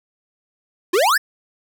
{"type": "exponential sweep", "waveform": "square", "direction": "up", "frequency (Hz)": [329.6, 1861], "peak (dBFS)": -14, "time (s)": [0.93, 1.18], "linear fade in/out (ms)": 10, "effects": []}